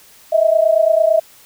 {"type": "tone pair together", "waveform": "sine", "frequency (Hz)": [630.4, 659.3], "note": ["D#5", "E5"], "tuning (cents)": [23, 0], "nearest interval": "minor second", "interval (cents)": 77, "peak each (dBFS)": -13, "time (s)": [0.32, 1.2], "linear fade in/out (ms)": 10, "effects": ["white hiss -46 dBFS RMS until 1.45 s"]}